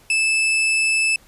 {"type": "tone", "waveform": "40% pulse", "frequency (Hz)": 2626, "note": "E7", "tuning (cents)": -7, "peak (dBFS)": -15, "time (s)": [0.1, 1.16], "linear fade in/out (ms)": 2, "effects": ["pink hiss -52 dBFS RMS until 1.27 s", "resampled to 32000 Hz"]}